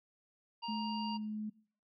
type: harmonic tone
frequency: 937 Hz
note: A#5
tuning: 9 cents sharp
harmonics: 1 / 3 / 5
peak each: -39 / -44 / -46 dBFS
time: 0.62-1.18 s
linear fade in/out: 20 ms
type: tone with pitch glide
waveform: sine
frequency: 216 to 213.5 Hz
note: A3 to G#3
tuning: -32 to +48 cents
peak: -36 dBFS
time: 0.68-1.5 s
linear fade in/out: 10 ms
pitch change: -20 cents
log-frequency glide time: 0.8-1.31 s
effects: noise-tail reverb RT60 0.5 s tail -22 dB re dry + MP3 96 kbps